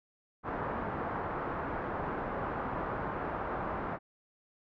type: low-pass noise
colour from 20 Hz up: white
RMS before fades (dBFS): -36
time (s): 0.43-3.99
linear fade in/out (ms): 50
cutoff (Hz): 1300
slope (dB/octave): 24
effects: none